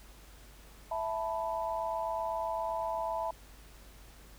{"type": "chord", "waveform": "sine", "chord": "E suspended fourth", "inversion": "none", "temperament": "equal", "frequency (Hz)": [659.3, 880, 987.8], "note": ["E5", "A5", "B5"], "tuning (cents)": [0, 0, 0], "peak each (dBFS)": [-35, -36, -37], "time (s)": [0.91, 3.31], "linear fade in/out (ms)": 5, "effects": ["added 50 Hz sine -54 dBFS peak until 4.38 s", "pink hiss -57 dBFS RMS until 4.38 s"]}